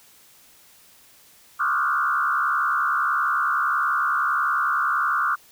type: tone with frequency modulation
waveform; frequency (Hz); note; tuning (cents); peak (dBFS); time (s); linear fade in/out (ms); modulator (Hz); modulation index
sine; 1297; E6; -28; -19; 1.59-5.36; 20; 70.8; 2.7
effects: white hiss -53 dBFS RMS until 5.51 s